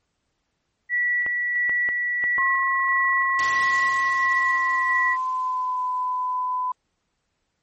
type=tone with tremolo; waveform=sine; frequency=1947 Hz; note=B6; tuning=25 cents flat; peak=-19 dBFS; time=0.89-5.17 s; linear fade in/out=50 ms; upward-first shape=square; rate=1.5 Hz; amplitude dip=25%
type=clicks; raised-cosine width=0.5 ms; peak=-19 dBFS; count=5; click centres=1.264 / 1.695 / 1.889 / 2.24 / 2.382 s
type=tone with pitch glide; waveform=sine; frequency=1071 to 1005.1 Hz; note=C6 to B5; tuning=+40 to +30 cents; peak=-22 dBFS; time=2.38-6.72 s; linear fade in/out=5 ms; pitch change=-110 cents; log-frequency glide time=4.03-5.82 s
type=noise with exponential decay; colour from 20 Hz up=white; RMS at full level=-29 dBFS; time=3.39-6.75 s; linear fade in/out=1 ms; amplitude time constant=730 ms
effects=pink hiss -74 dBFS RMS until 7.62 s + MP3 32 kbps

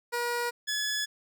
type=tone pair in turn; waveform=15% pulse; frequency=478.9 / 1703.7 Hz; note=A#4 / G#6; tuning=+47 / +44 cents; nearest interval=octave + minor seventh; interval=2197 cents; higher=second; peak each=-22 dBFS; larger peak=neither; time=0.12-0.51 / 0.67-1.06 s; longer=neither; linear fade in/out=20 ms; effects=none

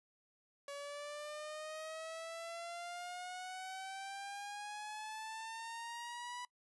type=exponential sweep; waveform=sawtooth; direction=up; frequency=564 to 986 Hz; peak=-40 dBFS; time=0.68-6.45 s; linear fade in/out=2 ms; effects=noise-tail reverb RT60 0.1 s tail -23 dB re dry + resampled to 24000 Hz

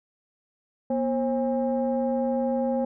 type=tone cluster; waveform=sine; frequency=240.5 / 534 / 815 Hz; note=B3 / C5 / G#5; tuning=-46 / +35 / -33 cents; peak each=-25 / -25 / -32 dBFS; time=0.9-2.85 s; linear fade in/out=5 ms; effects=tanh soft clip ceiling -15 dBFS

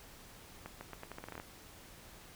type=accelerating click train; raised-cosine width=0.5 ms; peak=-29 dBFS; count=12; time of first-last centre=0.66-1.399 s; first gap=150 ms; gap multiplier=0.82; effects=pink hiss -55 dBFS RMS until 2.35 s

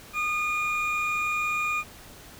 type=tone pair together; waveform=triangle; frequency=1225 / 2432 Hz; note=D#6 / D#7; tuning=-27 / -40 cents; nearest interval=octave; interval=1187 cents; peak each=-27 / -25 dBFS; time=0.13-1.84 s; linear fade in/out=50 ms; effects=pink hiss -47 dBFS RMS until 2.39 s

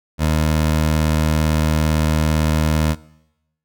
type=tone; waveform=20% pulse; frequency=77.78 Hz; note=D#2; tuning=in tune; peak=-10 dBFS; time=0.18-2.96 s; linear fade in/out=50 ms; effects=noise-tail reverb RT60 0.9 s tail -21 dB re dry

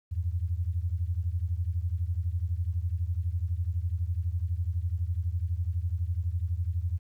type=beating tone pair; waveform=sine; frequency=82.41 / 94.41 Hz; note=E2 / F#2; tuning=0 / +35 cents; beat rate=12 Hz; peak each=-29 / -31 dBFS; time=0.11-6.99 s; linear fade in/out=20 ms; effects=11-bit

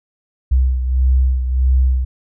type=beating tone pair; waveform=sine; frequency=64.1 / 65.7 Hz; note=C2 / C2; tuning=-35 / +8 cents; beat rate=1.6 Hz; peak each=-12 / -20 dBFS; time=0.51-2.05 s; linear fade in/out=10 ms; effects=none

